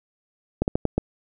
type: slowing click train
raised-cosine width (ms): 2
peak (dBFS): -7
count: 5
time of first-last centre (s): 0.62-0.98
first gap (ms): 59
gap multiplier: 1.29
effects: none